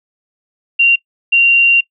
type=tone bursts at uneven times; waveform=sine; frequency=2764 Hz; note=F7; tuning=19 cents flat; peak=-6 dBFS; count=2; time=0.79-0.96 / 1.32-1.81 s; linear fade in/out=10 ms; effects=noise-tail reverb RT60 0.1 s tail -22 dB re dry